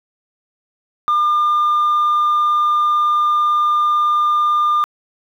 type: tone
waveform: sine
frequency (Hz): 1203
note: D6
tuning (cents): +41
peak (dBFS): -10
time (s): 1.08-4.84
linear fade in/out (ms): 0
effects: tanh soft clip ceiling -11 dBFS + 8-bit